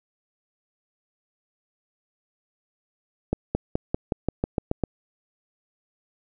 accelerating click train, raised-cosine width 2 ms, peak -9 dBFS, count 10, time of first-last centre 3.33-4.837 s, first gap 220 ms, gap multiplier 0.93, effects none

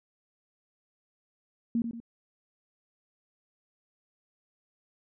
sine tone with echo, 232.4 Hz, A#3, 5 cents flat, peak -24 dBFS, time 1.75-1.82 s, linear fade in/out 2 ms, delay 91 ms, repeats 2, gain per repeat -7 dB, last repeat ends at 2.002 s, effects none

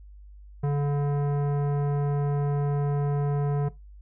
sine tone with tanh clipping, 143.6 Hz, D3, 39 cents flat, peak -24 dBFS, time 0.63-3.69 s, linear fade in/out 10 ms, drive 15 dB, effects noise-tail reverb RT60 0.2 s tail -18 dB re dry + added 50 Hz sine -44 dBFS peak until 4.01 s

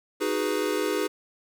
square chord, G# minor seventh, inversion second, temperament equal, 311.1 / 370 / 415.3 / 493.9 Hz, D#4 / F#4 / G#4 / B4, 0 / 0 / 0 / 0 cents, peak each -31 / -32 / -29 / -32 dBFS, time 0.2-1.08 s, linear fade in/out 20 ms, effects none

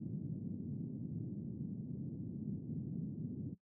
pink band-pass noise, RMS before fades -43 dBFS, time 0-3.55 s, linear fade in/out 20 ms, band 130 to 250 Hz, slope 24 dB/octave, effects noise-tail reverb RT60 0.1 s tail -18 dB re dry

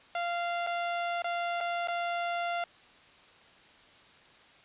sawtooth tone with dropouts, 693 Hz, F5, 14 cents flat, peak -26 dBFS, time 0.15-2.64 s, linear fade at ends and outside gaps 2 ms, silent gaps 0.666-0.671 / 1.221-1.243 / 1.605-1.609 / 1.874-1.883 s, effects white hiss -57 dBFS RMS until 4.64 s + resampled to 8000 Hz

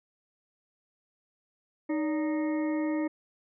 harmonic tone with a mistuned harmonic, 309.3 Hz, D#4, 10 cents flat, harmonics 1 / 2 / 3 / 4 / 6 / 7, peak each -27 / -36 / -42 / -48 / -45 / -46 dBFS, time 1.89-3.08 s, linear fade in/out 10 ms, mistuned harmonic 2, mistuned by -120 cents, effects none

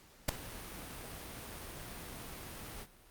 pink noise with ADSR envelope, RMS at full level -27 dBFS, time 0.28-2.87 s, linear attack 11 ms, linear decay 3 ms, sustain -19 dB, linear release 52 ms, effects pink hiss -61 dBFS RMS until 3.1 s + Opus 48 kbps

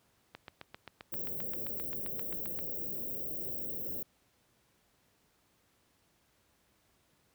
click train, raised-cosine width 0.3 ms, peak -28 dBFS, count 18, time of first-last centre 0.35-2.59 s, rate 7.59 Hz
white band-stop noise, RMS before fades -38 dBFS, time 1.12-4.03 s, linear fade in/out 5 ms, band 590 to 16000 Hz, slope 48 dB/octave
effects pink hiss -71 dBFS RMS until 7.34 s + high-pass 60 Hz 12 dB/octave

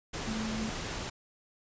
sine tone in noise, 220 Hz, A3, in tune, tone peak -33 dBFS, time 0.27-0.7 s, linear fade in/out 10 ms, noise pink, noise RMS -37 dBFS, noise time 0.13-1.1 s, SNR +1 dB, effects resampled to 16000 Hz

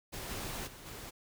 pink noise with level steps, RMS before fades -42 / -40 / -51 / -46 dBFS, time 0.12-1.11 s, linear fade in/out 20 ms, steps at 0.28 / 0.66 / 0.85 s, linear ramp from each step 20 ms, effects none

